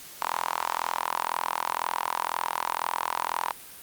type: tone with high-pass filter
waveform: sawtooth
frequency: 42 Hz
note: E1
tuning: 33 cents sharp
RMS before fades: -30 dBFS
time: 0.21-3.52 s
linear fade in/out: 10 ms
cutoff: 960 Hz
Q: 5.5
effects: white hiss -45 dBFS RMS until 3.82 s + Opus 48 kbps